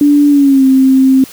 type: tone with pitch glide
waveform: sine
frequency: 290.1 to 264.5 Hz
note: D4 to C4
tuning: -21 to +19 cents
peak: -4 dBFS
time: 0.01-1.24 s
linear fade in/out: 2 ms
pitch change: -160 cents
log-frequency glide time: 0.29-0.65 s
effects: white hiss -34 dBFS RMS until 1.32 s